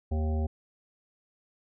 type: harmonic tone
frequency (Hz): 77.78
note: D#2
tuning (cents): 0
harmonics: 1 / 3 / 5 / 7 / 9 / 10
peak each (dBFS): -26 / -36 / -40 / -43 / -45 / -46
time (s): 0.11-0.47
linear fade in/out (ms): 10
effects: none